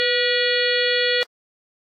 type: harmonic tone with a mistuned harmonic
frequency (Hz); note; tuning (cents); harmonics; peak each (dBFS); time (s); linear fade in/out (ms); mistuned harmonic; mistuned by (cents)
482.1; B4; -42; 1 / 3 / 4 / 5 / 6 / 7 / 8 / 9; -22 / -28 / -23 / -29 / -28 / -25 / -34 / -26; 0-1.23; 0; 1; +47
effects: AAC 48 kbps